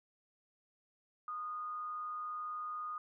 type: tone with amplitude modulation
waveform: sine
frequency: 1232 Hz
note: D#6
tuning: 17 cents flat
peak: -37 dBFS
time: 1.28-2.98 s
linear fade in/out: 2 ms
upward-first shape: sine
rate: 182 Hz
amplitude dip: 30%
effects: none